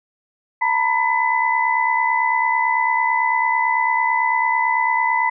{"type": "tone cluster", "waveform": "sine", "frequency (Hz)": [907, 976, 2008], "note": ["A#5", "B5", "B6"], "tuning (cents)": [-48, -21, 28], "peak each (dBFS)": -20, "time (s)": [0.61, 5.3], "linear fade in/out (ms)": 10, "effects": []}